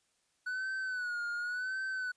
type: tone with vibrato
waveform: triangle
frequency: 1480 Hz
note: F#6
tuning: in tune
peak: -32 dBFS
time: 0.46-2.12 s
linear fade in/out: 10 ms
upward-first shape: sine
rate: 0.91 Hz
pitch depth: 75 cents each way
effects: white hiss -75 dBFS RMS until 2.16 s + resampled to 22050 Hz